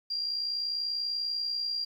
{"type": "tone with amplitude modulation", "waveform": "sine", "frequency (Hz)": 4766, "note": "D8", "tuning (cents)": 25, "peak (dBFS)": -27, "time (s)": [0.1, 1.85], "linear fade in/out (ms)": 10, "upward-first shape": "sine", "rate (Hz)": 60.2, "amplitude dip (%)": 50, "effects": ["10-bit"]}